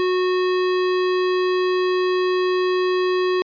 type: tone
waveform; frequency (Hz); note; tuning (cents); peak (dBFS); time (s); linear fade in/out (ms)
square; 366.6; F#4; -16; -18; 0-3.42; 0
effects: resampled to 11025 Hz